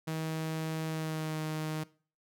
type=tone with pitch glide; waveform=sawtooth; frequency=159.2 to 155.92 Hz; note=D#3 to D#3; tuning=+40 to +4 cents; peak=-29 dBFS; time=0.07-1.84 s; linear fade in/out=10 ms; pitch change=-36 cents; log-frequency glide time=0.86-1.4 s; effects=noise-tail reverb RT60 0.4 s tail -20 dB re dry